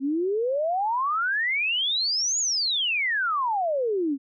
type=exponential two-way sweep; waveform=sine; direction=up then down; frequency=261.6 to 6970 to 261.6 Hz; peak=-22 dBFS; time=0-4.18 s; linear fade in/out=50 ms; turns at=2.39 s; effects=none